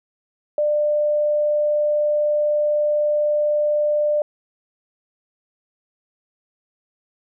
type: tone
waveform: sine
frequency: 596 Hz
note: D5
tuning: 25 cents sharp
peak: -16 dBFS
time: 0.58-4.22 s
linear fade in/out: 2 ms
effects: none